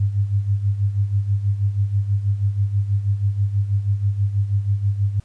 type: tone with tremolo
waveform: sine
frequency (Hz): 100.6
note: G2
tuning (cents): +45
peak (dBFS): -14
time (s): 0-5.2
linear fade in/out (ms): 5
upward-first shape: sine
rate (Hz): 6.2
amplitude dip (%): 70
effects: pink hiss -58 dBFS RMS until 5.24 s + resampled to 22050 Hz